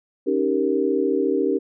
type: chord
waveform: sine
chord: Eb dominant seventh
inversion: third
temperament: equal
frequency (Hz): 277.2 / 311.1 / 392 / 466.2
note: Db4 / Eb4 / G4 / Bb4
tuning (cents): 0 / 0 / 0 / 0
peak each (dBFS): -24 / -25 / -22 / -24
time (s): 0.26-1.59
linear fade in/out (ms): 20
effects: none